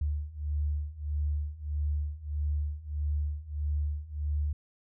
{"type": "beating tone pair", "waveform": "sine", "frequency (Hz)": [73.2, 74.8], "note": ["D2", "D2"], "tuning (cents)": [-5, 32], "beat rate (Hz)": 1.6, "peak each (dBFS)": [-33, -31], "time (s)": [0.01, 4.53], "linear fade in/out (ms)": 5, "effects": []}